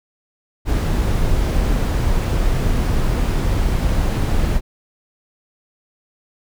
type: noise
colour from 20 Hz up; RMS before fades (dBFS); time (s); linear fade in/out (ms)
brown; -17; 0.65-4.61; 50
effects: none